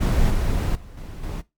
brown noise with level steps, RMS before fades -18 / -21 / -40 / -34 / -28 dBFS, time 0-1.42 s, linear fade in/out 20 ms, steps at 0.3 / 0.75 / 0.97 / 1.23 s, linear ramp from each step 5 ms, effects noise-tail reverb RT60 0.2 s tail -18 dB re dry + MP3 96 kbps

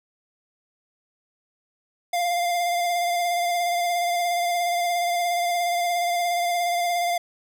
square tone with vibrato, 698.5 Hz, F5, in tune, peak -22 dBFS, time 2.13-7.18 s, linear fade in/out 5 ms, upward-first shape sine, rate 17 Hz, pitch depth 23 cents each way, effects none

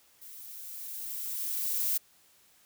violet noise with level ramp, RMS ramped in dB -48 to -28 dBFS, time 0.21-1.98 s, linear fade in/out 10 ms, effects white hiss -63 dBFS RMS until 2.65 s

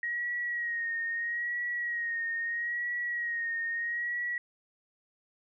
sine tone with vibrato, 1887 Hz, A#6, 21 cents sharp, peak -30 dBFS, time 0.03-4.38 s, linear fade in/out 2 ms, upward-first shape sine, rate 0.77 Hz, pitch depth 41 cents each way, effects none

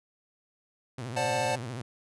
sawtooth tone with vibrato, 121.4 Hz, B2, 29 cents flat, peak -31 dBFS, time 0.98-1.82 s, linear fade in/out 5 ms, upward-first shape triangle, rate 14 Hz, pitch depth 190 cents each way
square chord, D dominant seventh, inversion third, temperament just, 528.6 / 587.3 / 734.2 / 881 Hz, C5 / D5 / F#5 / A5, +18 / 0 / -14 / +2 cents, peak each -33 dBFS, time 1.16-1.56 s, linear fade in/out 10 ms
effects resampled to 24000 Hz

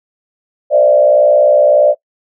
sine tone with frequency modulation, 593 Hz, D5, 17 cents sharp, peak -5 dBFS, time 0.7-1.95 s, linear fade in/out 50 ms, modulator 61.6 Hz, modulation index 0.94, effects noise-tail reverb RT60 0.1 s tail -24 dB re dry

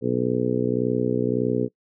harmonic tone, 61.74 Hz, B1, in tune, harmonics 2 / 3 / 4 / 5 / 6 / 7 / 8, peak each -29 / -30 / -26 / -29 / -29 / -25 / -30 dBFS, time 0.01-1.69 s, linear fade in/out 50 ms, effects noise-tail reverb RT60 0.1 s tail -24 dB re dry

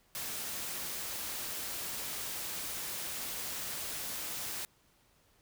white noise, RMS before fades -39 dBFS, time 0.15-4.65 s, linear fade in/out 0 ms, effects pink hiss -68 dBFS RMS until 5.41 s

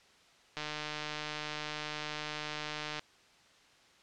click train, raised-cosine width 0.2 ms, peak -20 dBFS, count 367, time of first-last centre 0.57-2.994 s, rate 151 Hz, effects white hiss -62 dBFS RMS until 4.02 s + low-pass 5000 Hz 12 dB/octave

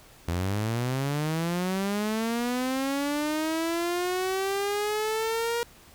sawtooth linear sweep, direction up, 82.41 to 474.8 Hz, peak -22 dBFS, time 0.28-5.63 s, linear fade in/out 0 ms, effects pink hiss -53 dBFS RMS until 5.94 s

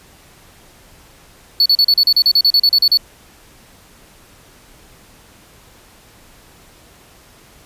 triangle tone bursts, 4435 Hz, C#8, in tune, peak -7 dBFS, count 15, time 1.6-2.973 s, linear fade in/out 2 ms, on 57 ms, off 37 ms, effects pink hiss -46 dBFS RMS until 7.65 s + resampled to 32000 Hz

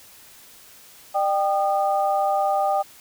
sine tone cluster, 602 / 785 / 1224 Hz, D5 / G5 / D#6, +43 / +2 / -29 cents, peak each -24 / -20 / -29 dBFS, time 1.14-2.83 s, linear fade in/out 20 ms, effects white hiss -48 dBFS RMS until 3 s

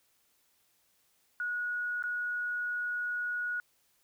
sine tone with dropouts, 1456 Hz, F#6, 28 cents flat, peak -31 dBFS, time 1.4-3.6 s, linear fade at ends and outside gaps 1 ms, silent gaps 2.025-2.038 s, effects white hiss -71 dBFS RMS until 4.03 s

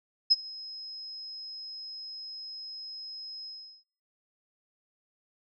sine tone with ADSR envelope, 5120 Hz, D#8, 49 cents sharp, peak -15 dBFS, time 0.3-3.84 s, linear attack 18 ms, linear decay 30 ms, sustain -24 dB, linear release 380 ms, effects noise-tail reverb RT60 0.5 s tail -25 dB re dry

